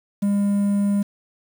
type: tone with quantisation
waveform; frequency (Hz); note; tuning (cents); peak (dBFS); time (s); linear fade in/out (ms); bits
triangle; 201.9; G#3; -49; -15; 0.22-1.03; 10; 7
effects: none